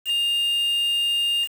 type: tone with quantisation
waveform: triangle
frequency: 2814 Hz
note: F7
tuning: 12 cents sharp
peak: -18 dBFS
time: 0.05-1.48 s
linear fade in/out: 50 ms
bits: 6
effects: none